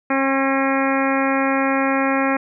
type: harmonic tone with a mistuned harmonic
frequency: 270 Hz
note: C#4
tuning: 45 cents flat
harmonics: 1 / 2 / 3 / 4 / 5 / 6 / 7 / 8 / 9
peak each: -20 / -23 / -25 / -26 / -27 / -28 / -28 / -29 / -30 dBFS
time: 0.1-2.37 s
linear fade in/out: 5 ms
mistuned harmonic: 6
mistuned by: +18 cents
effects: none